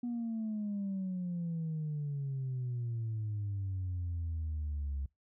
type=exponential sweep; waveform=sine; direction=down; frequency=243.5 to 67.7 Hz; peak=-32 dBFS; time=0.03-5.06 s; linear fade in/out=5 ms; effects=noise-tail reverb RT60 0.2 s tail -26 dB re dry + tanh soft clip ceiling -31 dBFS